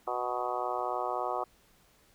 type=harmonic tone with a mistuned harmonic; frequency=123.47 Hz; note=B2; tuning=in tune; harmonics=3 / 4 / 5 / 6 / 7 / 8 / 9 / 10; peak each=-40 / -39 / -38 / -35 / -40 / -40 / -38 / -40 dBFS; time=0.07-1.44 s; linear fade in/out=5 ms; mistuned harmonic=10; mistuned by=+27 cents; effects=pink hiss -64 dBFS RMS until 2.14 s